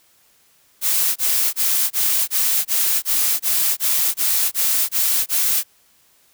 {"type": "noise bursts", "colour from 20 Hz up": "blue", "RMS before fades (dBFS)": -18, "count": 13, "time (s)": [0.81, 5.636], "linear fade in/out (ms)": 50, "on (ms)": 350, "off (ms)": 23, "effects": ["white hiss -57 dBFS RMS until 6.33 s"]}